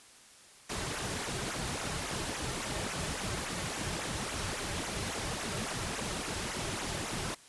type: noise with flanger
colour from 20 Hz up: pink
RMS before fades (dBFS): -36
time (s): 0.69-7.35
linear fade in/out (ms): 10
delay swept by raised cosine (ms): 0.21 to 4.21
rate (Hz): 3.6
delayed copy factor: -0.7
effects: white hiss -56 dBFS RMS until 7.48 s + resampled to 24000 Hz